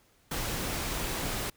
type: noise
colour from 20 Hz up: pink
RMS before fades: -33 dBFS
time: 0.31-1.5 s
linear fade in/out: 5 ms
effects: pink hiss -65 dBFS RMS until 1.56 s